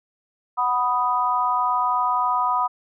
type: chord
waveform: sine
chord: B major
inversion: second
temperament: equal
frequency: 740 / 987.8 / 1244.5 Hz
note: F#5 / B5 / D#6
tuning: 0 / 0 / 0 cents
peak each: -26 / -21 / -23 dBFS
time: 0.57-2.68 s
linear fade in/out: 20 ms
effects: none